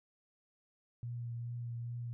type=tone with vibrato; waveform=sine; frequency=118.9 Hz; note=A#2; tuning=35 cents sharp; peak=-38 dBFS; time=1.03-2.13 s; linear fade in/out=0 ms; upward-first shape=triangle; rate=2.4 Hz; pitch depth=21 cents each way; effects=none